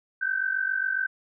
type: tone pair together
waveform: sine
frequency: 1520.7 / 1568 Hz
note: F#6 / G6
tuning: +47 / 0 cents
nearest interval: minor second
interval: 53 cents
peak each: -27 dBFS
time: 0.21-1.07 s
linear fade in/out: 10 ms
effects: none